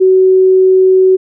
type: tone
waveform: sine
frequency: 375.5 Hz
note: F#4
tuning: 26 cents sharp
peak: -4 dBFS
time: 0-1.17 s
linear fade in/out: 20 ms
effects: none